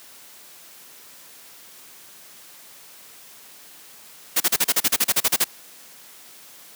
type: noise bursts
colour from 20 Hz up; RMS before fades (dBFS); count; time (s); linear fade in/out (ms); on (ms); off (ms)
white; -18; 14; 4.36-5.444; 10; 44; 36
effects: white hiss -46 dBFS RMS until 6.75 s + high-pass 150 Hz 12 dB/octave